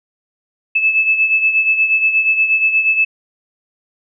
sine beating tone pair, 2612 / 2620.4 Hz, E7 / E7, -17 / -11 cents, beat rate 8.4 Hz, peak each -12 / -19 dBFS, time 0.75-3.05 s, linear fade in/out 10 ms, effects none

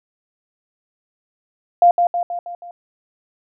sine tone with echo, 698.5 Hz, F5, in tune, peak -7 dBFS, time 1.82-1.91 s, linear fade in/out 2 ms, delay 160 ms, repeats 5, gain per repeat -5 dB, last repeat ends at 2.71 s, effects none

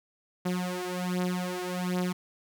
sawtooth beating tone pair, 180 / 181.3 Hz, F#3 / F#3, -47 / -35 cents, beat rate 1.3 Hz, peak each -28 dBFS, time 0.45-2.13 s, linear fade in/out 10 ms, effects none

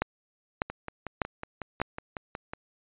two click trains, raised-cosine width 0.5 ms, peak -10 / -20 dBFS, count 4 / 11, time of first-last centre 0.02-1.816 / 0.7-2.535 s, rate 1.67 / 5.45 Hz, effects resampled to 8000 Hz

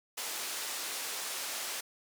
white band-pass noise, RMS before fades -38 dBFS, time 0.17-1.81 s, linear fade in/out 10 ms, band 400 to 10000 Hz, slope 12 dB/octave, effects none

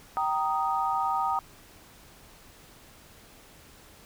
sine chord, Eb major, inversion first, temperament just, 777.8 / 933.4 / 1244.5 Hz, G5 / Bb5 / Eb6, -14 / +2 / 0 cents, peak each -29 dBFS, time 0.17-1.39 s, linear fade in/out 0 ms, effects pink hiss -53 dBFS RMS until 4.05 s

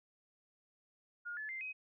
sine tone with pitch steps, 1426 / 1725.5 / 2088 / 2526 Hz, F6 / A6 / C7 / D#7, +36 / -34 / -4 / +26 cents, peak -40 dBFS, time 1.25-1.73 s, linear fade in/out 20 ms, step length 120 ms, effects none

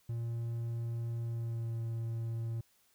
triangle tone with pitch glide, 116.54 to 114.6 Hz, A#2 to A#2, 0 to -29 cents, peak -32 dBFS, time 0.09-2.61 s, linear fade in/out 5 ms, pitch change -29 cents, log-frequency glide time 1.21-1.81 s, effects white hiss -70 dBFS RMS until 2.94 s

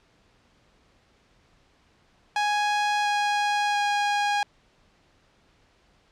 sawtooth tone with pitch steps, 830.6 / 825.8 / 821.1 Hz, G#5 / G#5 / G#5, 0 / -10 / -20 cents, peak -18 dBFS, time 2.36-4.43 s, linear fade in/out 2 ms, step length 690 ms, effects pink hiss -62 dBFS RMS until 6.11 s + low-pass 5000 Hz 12 dB/octave

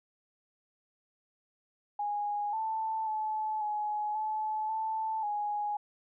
sine tone with pitch steps, 826 / 883 / 864 / 842 / 863 / 880 / 831 Hz, G#5 / A5 / A5 / G#5 / A5 / A5 / G#5, -10 / +6 / -32 / +24 / -34 / 0 / +1 cents, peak -30 dBFS, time 1.99-5.77 s, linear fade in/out 5 ms, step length 540 ms, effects none

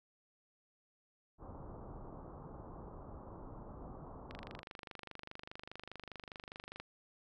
pink low-pass noise, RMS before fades -50 dBFS, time 1.38-4.63 s, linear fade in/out 50 ms, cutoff 1200 Hz, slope 48 dB/octave
click train, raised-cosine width 0.3 ms, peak -30 dBFS, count 63, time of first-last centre 4.31-6.8 s, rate 24.9 Hz
effects none

